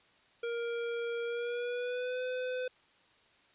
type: tone with pitch glide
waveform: square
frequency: 469.1 to 505.7 Hz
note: A#4 to B4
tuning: +11 to +41 cents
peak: -34 dBFS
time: 0.43-2.68 s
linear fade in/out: 5 ms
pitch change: +130 cents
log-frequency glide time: 1.24-2.22 s
effects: white hiss -65 dBFS RMS until 3.54 s + resampled to 8000 Hz